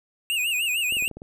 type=tone with vibrato; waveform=square; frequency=2662 Hz; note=E7; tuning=16 cents sharp; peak=-23 dBFS; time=0.3-1.08 s; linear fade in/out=0 ms; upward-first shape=sine; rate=6.6 Hz; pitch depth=140 cents each way
type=clicks; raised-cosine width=2 ms; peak=-27 dBFS; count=7; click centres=0.924 / 0.969 / 1.024 / 1.078 / 1.113 / 1.17 / 1.219 s
effects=none